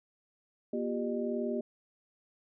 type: tone cluster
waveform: sine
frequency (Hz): 238.4 / 355.9 / 396.6 / 608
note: A#3 / F4 / G4 / D#5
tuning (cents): +39 / +33 / +20 / -40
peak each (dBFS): -34 / -39 / -35 / -38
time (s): 0.73-1.61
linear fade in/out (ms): 5
effects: none